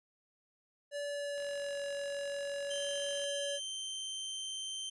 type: tone with pitch glide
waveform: square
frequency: 576 to 566.1 Hz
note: D5 to C#5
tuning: -34 to +36 cents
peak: -37 dBFS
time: 0.91-3.6 s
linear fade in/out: 50 ms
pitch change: -30 cents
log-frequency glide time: 1.02-1.83 s
type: click train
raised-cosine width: 0.2 ms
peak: -36 dBFS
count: 86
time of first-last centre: 1.38-3.24 s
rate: 45.7 Hz
type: tone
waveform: sawtooth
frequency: 3121 Hz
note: G7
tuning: 8 cents flat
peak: -35 dBFS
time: 2.7-4.9 s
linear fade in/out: 10 ms
effects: resampled to 24000 Hz